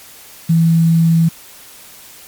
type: tone with quantisation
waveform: sine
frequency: 164.81 Hz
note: E3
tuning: in tune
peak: -8 dBFS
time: 0.49-1.29 s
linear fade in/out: 10 ms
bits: 6
effects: white hiss -39 dBFS RMS until 2.27 s + MP3 96 kbps